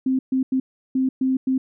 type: tone bursts at uneven times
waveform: sine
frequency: 261.6 Hz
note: C4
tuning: in tune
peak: -17 dBFS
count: 6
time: 0.06-0.19 / 0.32-0.43 / 0.52-0.6 / 0.95-1.09 / 1.21-1.37 / 1.47-1.58 s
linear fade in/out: 5 ms
effects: none